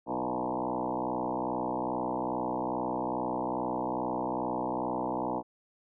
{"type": "tone with frequency modulation", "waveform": "sine", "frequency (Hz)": 587.3, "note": "D5", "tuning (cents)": 0, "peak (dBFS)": -29, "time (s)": [0.06, 5.43], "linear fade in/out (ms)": 50, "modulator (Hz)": 62.4, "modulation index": 6.1, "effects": []}